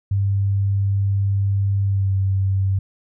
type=tone with pitch glide; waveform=sine; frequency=99 to 96.57 Hz; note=G2 to G2; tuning=+18 to -25 cents; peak=-16 dBFS; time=0.11-2.79 s; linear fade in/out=5 ms; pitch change=-43 cents; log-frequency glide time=1.85-2.13 s; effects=none